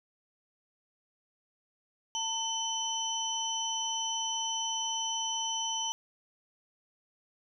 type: tone cluster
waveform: sine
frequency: 899 / 3055 / 5920 Hz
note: A5 / G7 / F#8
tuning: +37 / -45 / 0 cents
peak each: -36 / -34 / -35 dBFS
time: 2.15-5.92 s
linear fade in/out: 0 ms
effects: none